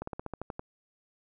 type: slowing click train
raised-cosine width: 1 ms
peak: -22 dBFS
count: 9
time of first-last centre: 0.02-0.594 s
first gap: 54 ms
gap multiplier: 1.08
effects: none